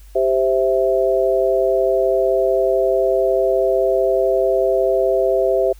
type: chord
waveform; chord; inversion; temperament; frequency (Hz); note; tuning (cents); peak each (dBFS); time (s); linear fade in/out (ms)
sine; C major; second; equal; 392 / 523.3 / 659.3; G4 / C5 / E5; 0 / 0 / 0; -18; 0.15-5.73; 10
effects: added 50 Hz sine -39 dBFS peak until 5.79 s + white hiss -53 dBFS RMS until 5.79 s